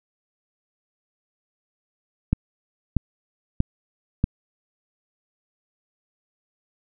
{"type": "click train", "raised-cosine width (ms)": 5, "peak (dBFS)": -6, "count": 4, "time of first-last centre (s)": [2.33, 4.241], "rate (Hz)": 1.57, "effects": []}